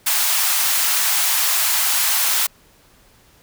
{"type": "high-pass noise", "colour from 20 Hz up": "white", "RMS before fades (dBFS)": -18, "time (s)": [0.06, 2.47], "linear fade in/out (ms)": 10, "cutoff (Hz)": 750, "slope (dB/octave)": 24, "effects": ["pink hiss -53 dBFS RMS until 3.42 s"]}